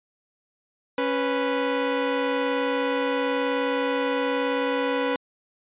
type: tone pair together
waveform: sawtooth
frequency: 276.4 / 493.9 Hz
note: C#4 / B4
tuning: -5 / 0 cents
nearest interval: minor seventh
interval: 1005 cents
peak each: -23 / -20 dBFS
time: 0.98-5.16 s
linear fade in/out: 2 ms
effects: resampled to 8000 Hz